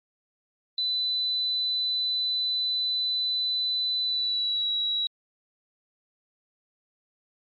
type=tone with pitch glide; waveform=sine; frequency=4000 to 3882 Hz; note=B7 to B7; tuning=+21 to -31 cents; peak=-22 dBFS; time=0.78-5.07 s; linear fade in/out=2 ms; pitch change=-52 cents; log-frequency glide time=4.03-4.69 s; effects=tanh soft clip ceiling -22 dBFS + MP3 32 kbps